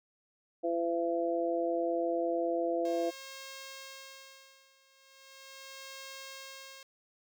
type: harmonic tone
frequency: 169.1 Hz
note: E3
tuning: 44 cents sharp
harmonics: 2 / 3 / 4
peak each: -33 / -33 / -33 dBFS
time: 0.63-3.11 s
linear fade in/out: 20 ms
type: tone with tremolo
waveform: 5% pulse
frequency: 538 Hz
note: C5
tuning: 48 cents sharp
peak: -32 dBFS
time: 2.85-6.83 s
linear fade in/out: 2 ms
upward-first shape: sine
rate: 0.38 Hz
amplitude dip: 90%
effects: none